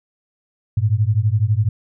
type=beating tone pair; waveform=sine; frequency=101 / 113 Hz; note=G#2 / A2; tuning=-48 / +47 cents; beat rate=12 Hz; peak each=-17 dBFS; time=0.77-1.69 s; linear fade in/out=5 ms; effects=none